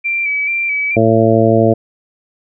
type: tone with vibrato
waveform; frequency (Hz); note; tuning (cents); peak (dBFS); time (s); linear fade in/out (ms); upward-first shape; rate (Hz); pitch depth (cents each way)
sine; 2324; D7; -19; -14; 0.04-0.97; 20; square; 2.3; 28
type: harmonic tone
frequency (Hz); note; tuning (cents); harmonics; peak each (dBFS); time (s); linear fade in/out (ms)
112.2; A2; +34; 1 / 2 / 3 / 4 / 5 / 6; -15 / -15 / -15 / -15 / -15 / -15; 0.96-1.74; 10
effects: none